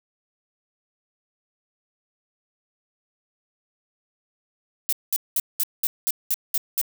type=noise bursts; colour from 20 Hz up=violet; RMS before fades=-22 dBFS; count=9; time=4.89-6.814 s; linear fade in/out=0 ms; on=36 ms; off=200 ms; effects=none